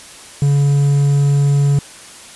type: tone with quantisation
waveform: triangle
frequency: 141.8 Hz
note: C#3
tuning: 40 cents sharp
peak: -8 dBFS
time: 0.42-1.79 s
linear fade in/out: 2 ms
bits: 6
effects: white hiss -37 dBFS RMS until 2.35 s + resampled to 24000 Hz